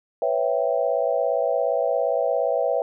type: chord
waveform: sine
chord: C# half-diminished seventh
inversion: third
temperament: equal with one note detuned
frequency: 493.9 / 551.2 / 659.3 / 784 Hz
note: B4 / C#5 / E5 / G5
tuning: 0 / -10 / 0 / 0 cents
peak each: -25 / -24 / -24 / -29 dBFS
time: 0.22-2.82 s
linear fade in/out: 2 ms
effects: none